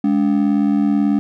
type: ring-modulated tone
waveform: triangle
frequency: 246.9 Hz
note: B3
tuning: in tune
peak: -8 dBFS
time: 0.04-1.19 s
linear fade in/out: 0 ms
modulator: 39.2 Hz
effects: none